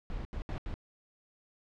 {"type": "noise bursts at uneven times", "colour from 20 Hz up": "brown", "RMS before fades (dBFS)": -37, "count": 4, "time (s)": [[0.1, 0.25], [0.33, 0.42], [0.49, 0.58], [0.66, 0.74]], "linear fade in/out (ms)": 0, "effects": ["low-pass 4000 Hz 12 dB/octave"]}